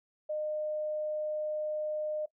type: tone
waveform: sine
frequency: 610 Hz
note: D#5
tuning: 34 cents flat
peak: -31 dBFS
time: 0.29-2.26 s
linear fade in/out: 10 ms
effects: noise-tail reverb RT60 0.1 s tail -18 dB re dry